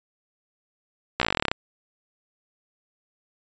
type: slowing click train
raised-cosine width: 0.3 ms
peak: -5 dBFS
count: 15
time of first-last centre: 1.2-1.515 s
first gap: 15 ms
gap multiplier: 1.06
effects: resampled to 16000 Hz